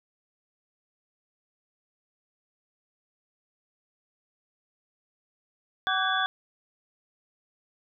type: tone cluster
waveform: sine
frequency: 756 / 1152 / 1510 / 1629 / 3437 Hz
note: F#5 / D6 / F#6 / G#6 / A7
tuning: +37 / -34 / +35 / -34 / -41 cents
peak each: -30 dBFS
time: 5.87-6.26 s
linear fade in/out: 0 ms
effects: none

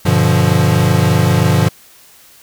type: chord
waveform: square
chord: G dominant seventh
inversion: none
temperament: equal with one note detuned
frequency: 98 / 121.42 / 146.83 / 174.61 Hz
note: G2 / B2 / D3 / F3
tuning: 0 / -29 / 0 / 0 cents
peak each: -16 dBFS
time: 0.05-1.69 s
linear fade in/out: 10 ms
effects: white hiss -44 dBFS RMS until 2.42 s

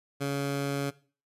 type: tone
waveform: 15% pulse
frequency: 140.3 Hz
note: C#3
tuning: 21 cents sharp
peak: -22 dBFS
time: 0.2-0.91 s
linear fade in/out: 20 ms
effects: noise-tail reverb RT60 0.4 s tail -19 dB re dry + resampled to 32000 Hz

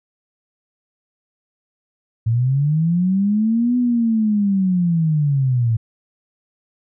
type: linear two-way sweep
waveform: sine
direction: up then down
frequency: 110 to 248.8 to 110 Hz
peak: -14 dBFS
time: 2.26-5.77 s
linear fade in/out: 10 ms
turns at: 3.77 s
effects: none

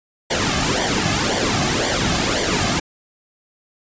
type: noise with flanger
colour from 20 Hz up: pink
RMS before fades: -19 dBFS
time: 0.3-2.8 s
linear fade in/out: 10 ms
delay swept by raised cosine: 0.75 to 2.15 ms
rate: 1.9 Hz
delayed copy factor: -0.7
effects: resampled to 16000 Hz

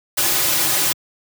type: noise with comb filter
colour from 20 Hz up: white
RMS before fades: -18 dBFS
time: 0.17-0.93 s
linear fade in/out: 10 ms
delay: 4.4 ms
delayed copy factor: -0.9
effects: high-pass 100 Hz 12 dB/octave

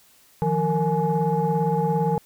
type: tone cluster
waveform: sine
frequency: 156.6 / 174.1 / 460.4 / 842 Hz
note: D#3 / F3 / A#4 / G#5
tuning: +11 / -5 / -22 / +24 cents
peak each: -24 dBFS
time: 0.42-2.18 s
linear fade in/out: 0 ms
effects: tanh soft clip ceiling -12 dBFS + white hiss -56 dBFS RMS until 2.25 s

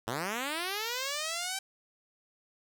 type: linear sweep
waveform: 5% pulse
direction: up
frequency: 104.3 to 781 Hz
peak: -21 dBFS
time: 0.07-1.59 s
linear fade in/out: 5 ms
effects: none

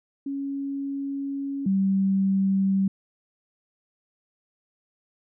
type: tone pair in turn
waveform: sine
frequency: 277.2 / 193.7 Hz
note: C#4 / G3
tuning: 0 / -20 cents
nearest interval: tritone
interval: 620 cents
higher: first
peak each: -27 / -19 dBFS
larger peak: second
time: 0.26-1.66 / 1.66-2.88 s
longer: first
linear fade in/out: 5 ms
effects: none

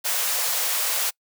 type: high-pass noise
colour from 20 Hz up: white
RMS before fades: -24 dBFS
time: 0.04-1.11 s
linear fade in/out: 20 ms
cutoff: 460 Hz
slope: 96 dB/octave
effects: noise-tail reverb RT60 0.1 s tail -26 dB re dry

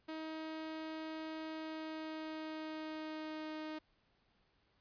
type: tone with pitch glide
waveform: sawtooth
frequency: 316.3 to 310.5 Hz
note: D#4 to D#4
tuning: +29 to -3 cents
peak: -38 dBFS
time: 0.08-3.79 s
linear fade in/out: 10 ms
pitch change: -32 cents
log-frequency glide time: 1.52-3.54 s
effects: pink hiss -75 dBFS RMS until 4.8 s + resampled to 11025 Hz

